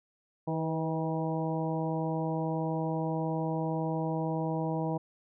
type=harmonic tone with a mistuned harmonic; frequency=160.1 Hz; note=D#3; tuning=50 cents sharp; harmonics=1 / 2 / 3 / 4 / 5 / 6; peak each=-32 / -35 / -37 / -38 / -39 / -40 dBFS; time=0.47-4.98 s; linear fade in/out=10 ms; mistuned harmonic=3; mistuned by=+32 cents; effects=none